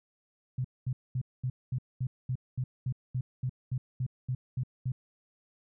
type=tone bursts; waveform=sine; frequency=127.3 Hz; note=C3; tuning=47 cents flat; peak=-28 dBFS; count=16; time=0.58-4.92 s; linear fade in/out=5 ms; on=65 ms; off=220 ms; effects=none